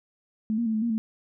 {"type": "tone with pitch steps", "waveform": "sine", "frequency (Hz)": [217.5, 235, 221.4, 216.8, 234.6, 220.7], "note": ["A3", "A#3", "A3", "A3", "A#3", "A3"], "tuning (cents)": [-20, 14, 11, -25, 11, 5], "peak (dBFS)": -23, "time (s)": [0.5, 0.98], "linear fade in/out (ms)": 0, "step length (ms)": 80, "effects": []}